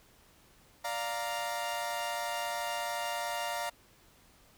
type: chord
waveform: sawtooth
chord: Bb major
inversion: first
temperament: equal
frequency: 587.3 / 698.5 / 932.3 Hz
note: D5 / F5 / Bb5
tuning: 0 / 0 / 0 cents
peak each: -36 / -33 / -33 dBFS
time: 0.84-3.7 s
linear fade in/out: 10 ms
effects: pink hiss -62 dBFS RMS until 4.57 s